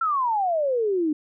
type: exponential sweep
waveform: sine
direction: down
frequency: 1372 to 293.7 Hz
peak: -20 dBFS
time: 0.01-1.13 s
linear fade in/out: 5 ms
effects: none